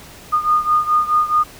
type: beating tone pair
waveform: sine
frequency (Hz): 1223 / 1227.7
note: D#6 / D#6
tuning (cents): -30 / -24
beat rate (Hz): 4.7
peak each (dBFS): -15 / -18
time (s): 0.32-1.44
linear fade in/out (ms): 20
effects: pink hiss -40 dBFS RMS until 1.59 s